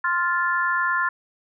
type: chord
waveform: sine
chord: F major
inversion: second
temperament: just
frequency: 1047.7 / 1396.9 / 1746.1 Hz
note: C6 / F6 / A6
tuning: +2 / 0 / -14 cents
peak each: -24 dBFS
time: 0.04-1.09 s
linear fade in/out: 5 ms
effects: none